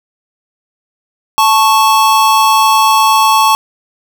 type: tone pair together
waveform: square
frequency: 877.8 / 1106 Hz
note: A5 / C#6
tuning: -4 / -4 cents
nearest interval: major third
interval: 400 cents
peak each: -10 dBFS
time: 1.38-3.55 s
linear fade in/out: 0 ms
effects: none